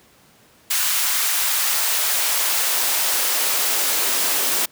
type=noise with high-pass filter sweep; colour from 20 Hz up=white; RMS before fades=-20 dBFS; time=0.7-4.66 s; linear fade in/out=10 ms; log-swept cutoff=1200 to 270 Hz; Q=0.85; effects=pink hiss -53 dBFS RMS until 4.71 s + high-pass 100 Hz 12 dB/octave